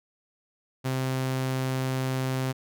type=tone; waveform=sawtooth; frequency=130.81 Hz; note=C3; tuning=in tune; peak=-22 dBFS; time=0.84-2.53 s; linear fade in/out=20 ms; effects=none